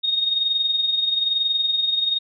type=tone with amplitude modulation; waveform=sine; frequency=3716 Hz; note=A#7; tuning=6 cents flat; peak=-16 dBFS; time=0.03-2.19 s; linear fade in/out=20 ms; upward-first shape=sine; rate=21.1 Hz; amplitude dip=55%; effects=none

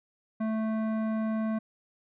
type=tone with hard clipping; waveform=sine; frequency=219.8 Hz; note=A3; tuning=2 cents flat; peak=-29 dBFS; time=0.4-1.59 s; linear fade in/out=10 ms; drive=13 dB; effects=resampled to 8000 Hz

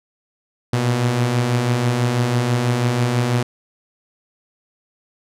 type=beating tone pair; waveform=sawtooth; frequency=116.54 / 122.64 Hz; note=A#2 / B2; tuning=0 / -12 cents; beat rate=6.1 Hz; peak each=-21 / -13 dBFS; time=0.73-3.43 s; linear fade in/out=5 ms; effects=low-pass 10000 Hz 12 dB/octave

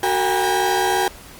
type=tone cluster; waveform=35% pulse; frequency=371.7 / 456.6 / 806 / 967 Hz; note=F#4 / A#4 / G5 / B5; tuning=+8 / -36 / +48 / -37 cents; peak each=-20 / -25 / -18 / -25 dBFS; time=0.03-1.08 s; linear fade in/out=2 ms; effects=pink hiss -41 dBFS RMS until 1.39 s + Opus 32 kbps

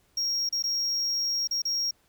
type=tone with dropouts; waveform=triangle; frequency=5588 Hz; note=F8; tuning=in tune; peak=-24 dBFS; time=0.17-1.91 s; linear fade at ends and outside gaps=5 ms; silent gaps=0.491-0.525 / 0.625-0.638 / 1.474-1.51 / 1.62-1.652 s; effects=pink hiss -66 dBFS RMS until 2.08 s

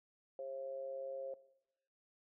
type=tone with amplitude modulation; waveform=sine; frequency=537 Hz; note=C5; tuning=45 cents sharp; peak=-38 dBFS; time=0.39-1.34 s; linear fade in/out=2 ms; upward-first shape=sine; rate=137 Hz; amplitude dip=65%; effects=noise-tail reverb RT60 0.8 s tail -18 dB re dry

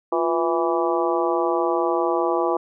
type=harmonic tone with a mistuned harmonic; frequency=164.81 Hz; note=E3; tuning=in tune; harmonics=2 / 3 / 4 / 5 / 6 / 7; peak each=-23 / -25 / -26 / -27 / -28 / -28 dBFS; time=0.12-2.57 s; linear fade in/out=5 ms; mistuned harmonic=2; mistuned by=+100 cents; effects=none

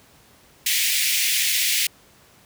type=high-pass noise; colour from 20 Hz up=pink; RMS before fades=-21 dBFS; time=0.66-1.87 s; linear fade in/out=5 ms; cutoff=2000 Hz; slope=48 dB/octave; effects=pink hiss -53 dBFS RMS until 2.45 s + high-pass 60 Hz 12 dB/octave

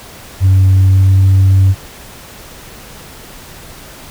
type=tone with pitch glide; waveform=sine; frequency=95.1 to 95.87 Hz; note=F#2 to G2; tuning=+48 to -38 cents; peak=-3 dBFS; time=0.4-1.75 s; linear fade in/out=50 ms; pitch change=+14 cents; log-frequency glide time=0.77-1.17 s; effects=tanh soft clip ceiling -3 dBFS + pink hiss -34 dBFS RMS until 4.1 s

